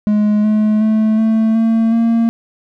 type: tone with pitch steps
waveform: triangle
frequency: 210 / 213.8 / 217.7 / 221.6 / 225.6 / 229.7 Hz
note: G#3 / A3 / A3 / A3 / A3 / A#3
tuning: +19 / -49 / -18 / +13 / +44 / -25 cents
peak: -8 dBFS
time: 0.07-2.29 s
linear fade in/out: 0 ms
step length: 370 ms
effects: none